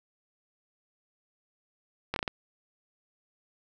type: slowing click train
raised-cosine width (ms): 0.3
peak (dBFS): -14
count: 5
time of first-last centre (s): 2.14-2.278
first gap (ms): 22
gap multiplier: 1.31
effects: none